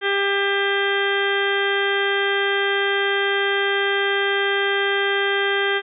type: harmonic tone with a mistuned harmonic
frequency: 398.1 Hz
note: G4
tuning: 27 cents sharp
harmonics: 1 / 2 / 3 / 4 / 5 / 6 / 7 / 8 / 9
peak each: -22 / -29 / -30 / -23 / -26 / -36 / -36 / -27 / -37 dBFS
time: 0.01-5.82 s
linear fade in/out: 50 ms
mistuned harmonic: 7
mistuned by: -69 cents
effects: none